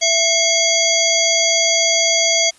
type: harmonic tone with a mistuned harmonic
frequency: 664 Hz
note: E5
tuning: 12 cents sharp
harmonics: 1 / 3 / 5 / 7 / 9 / 10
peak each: -20 / -20 / -20 / -20 / -20 / -20 dBFS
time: 0.01-2.51 s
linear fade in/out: 20 ms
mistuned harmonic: 3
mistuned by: +130 cents
effects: white hiss -49 dBFS RMS until 2.58 s + resampled to 24000 Hz